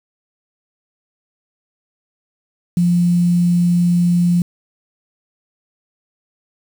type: tone with quantisation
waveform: sine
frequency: 174.61 Hz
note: F3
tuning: in tune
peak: -11 dBFS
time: 2.77-4.42 s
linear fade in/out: 2 ms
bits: 6
effects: none